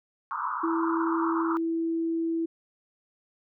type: band-pass noise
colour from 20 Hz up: pink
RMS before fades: -31 dBFS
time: 0.31-1.57 s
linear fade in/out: 0 ms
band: 920 to 1400 Hz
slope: 96 dB/octave
type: tone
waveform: sine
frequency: 329.6 Hz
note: E4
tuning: in tune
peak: -25 dBFS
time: 0.63-2.46 s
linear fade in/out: 10 ms
effects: none